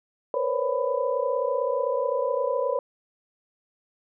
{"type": "tone cluster", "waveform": "sine", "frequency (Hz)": [469.6, 497.6, 529, 565, 996], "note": ["A#4", "B4", "C5", "C#5", "B5"], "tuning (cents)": [13, 13, 19, 33, 14], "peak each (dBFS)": [-31, -29, -28, -28, -31], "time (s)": [0.34, 2.79], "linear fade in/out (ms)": 2, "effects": []}